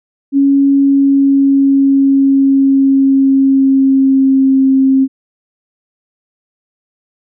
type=tone with pitch glide; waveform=sine; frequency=277.3 to 266.9 Hz; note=C#4 to C4; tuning=+1 to +35 cents; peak=-6 dBFS; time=0.32-5.08 s; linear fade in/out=50 ms; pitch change=-66 cents; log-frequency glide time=0.69-4.69 s; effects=none